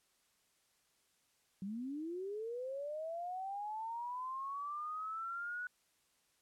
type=linear sweep; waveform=sine; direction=up; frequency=185 to 1480 Hz; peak=-39 dBFS; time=1.62-5.67 s; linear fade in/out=2 ms; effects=white hiss -75 dBFS RMS until 6.41 s + low-pass 11000 Hz 12 dB/octave